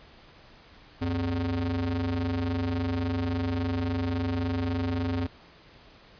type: ring-modulated tone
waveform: square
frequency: 83.1 Hz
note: E2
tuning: 15 cents sharp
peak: -24 dBFS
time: 1.01-5.27 s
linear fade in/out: 10 ms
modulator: 178 Hz
effects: pink hiss -53 dBFS RMS until 6.19 s + resampled to 11025 Hz